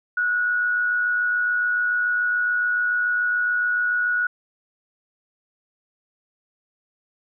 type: tone with amplitude modulation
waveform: sine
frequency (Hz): 1461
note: F#6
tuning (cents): -22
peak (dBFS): -17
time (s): 0.17-4.27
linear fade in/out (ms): 5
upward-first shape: sine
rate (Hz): 107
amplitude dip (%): 40
effects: none